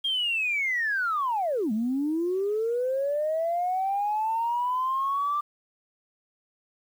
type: linear two-way sweep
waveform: sine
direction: down then up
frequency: 3247 to 207.2 to 1185 Hz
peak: -23 dBFS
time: 0.04-5.41 s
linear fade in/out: 10 ms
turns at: 1.72 s
effects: tanh soft clip ceiling -19 dBFS + 9-bit